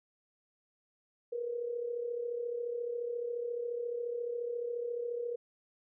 sine tone with amplitude modulation, 477.1 Hz, A#4, 40 cents sharp, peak -31 dBFS, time 1.32-5.36 s, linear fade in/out 10 ms, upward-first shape sine, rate 34.3 Hz, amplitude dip 60%, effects none

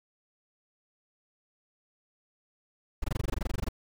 brown noise bursts, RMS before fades -28 dBFS, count 16, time 3.02-3.687 s, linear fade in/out 5 ms, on 22 ms, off 21 ms, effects none

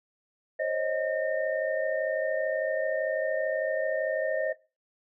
sine tone cluster, 529 / 562 / 627 / 1825 Hz, C5 / C#5 / D#5 / A#6, +19 / +24 / +13 / -37 cents, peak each -31 / -37 / -29 / -34 dBFS, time 0.59-4.53 s, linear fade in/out 10 ms, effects noise-tail reverb RT60 0.3 s tail -19 dB re dry

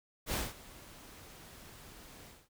pink noise with ADSR envelope, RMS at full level -33 dBFS, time 0.26-2.49 s, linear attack 72 ms, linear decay 200 ms, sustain -20 dB, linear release 230 ms, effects none

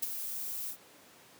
violet noise with ADSR envelope, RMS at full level -30 dBFS, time 0.02-0.77 s, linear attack 10 ms, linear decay 24 ms, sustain -8 dB, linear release 77 ms, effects pink hiss -57 dBFS RMS until 1.39 s + high-pass 200 Hz 12 dB/octave

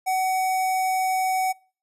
square tone with notch filter, 752 Hz, F#5, 28 cents sharp, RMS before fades -23 dBFS, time 0.06-1.53 s, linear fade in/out 20 ms, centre 3600 Hz, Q 1.3, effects noise-tail reverb RT60 0.4 s tail -26 dB re dry + resampled to 32000 Hz

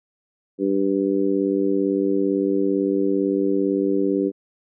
harmonic tone, 97.8 Hz, G2, 4 cents flat, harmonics 2 / 3 / 4 / 5, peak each -27 / -21 / -22 / -27 dBFS, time 0.58-4.32 s, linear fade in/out 50 ms, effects none

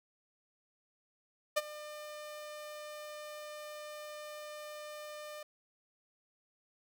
sawtooth tone with ADSR envelope, 601 Hz, D5, 40 cents sharp, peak -22 dBFS, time 1.56-5.43 s, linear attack 15 ms, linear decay 31 ms, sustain -18 dB, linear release 4 ms, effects none

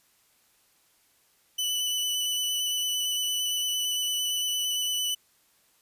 sawtooth tone with vibrato, 2984 Hz, F#7, 14 cents sharp, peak -23 dBFS, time 1.58-5.15 s, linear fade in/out 10 ms, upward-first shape square, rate 8.8 Hz, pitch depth 10 cents each way, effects white hiss -65 dBFS RMS until 5.81 s + resampled to 32000 Hz

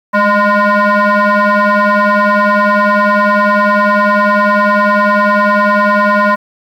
sine tone with frequency modulation, 210 Hz, G#3, 19 cents sharp, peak -5 dBFS, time 0.13-6.36 s, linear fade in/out 20 ms, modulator 410 Hz, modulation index 3.5, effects tanh soft clip ceiling -5 dBFS + 7-bit

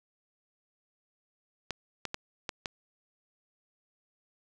clicks, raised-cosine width 0.2 ms, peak -16 dBFS, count 5, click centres 1.707 / 2.053 / 2.144 / 2.492 / 2.658 s, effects none

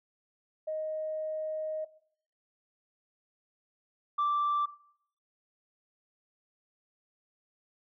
sine tone pair in turn, 624 / 1171.8 Hz, D#5 / D6, +5 / -4 cents, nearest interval major seventh, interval 1091 cents, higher second, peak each -31 / -24 dBFS, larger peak second, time 0.67-1.85 / 4.18-4.66 s, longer first, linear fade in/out 10 ms, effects noise-tail reverb RT60 0.6 s tail -18 dB re dry + tanh soft clip ceiling -23 dBFS

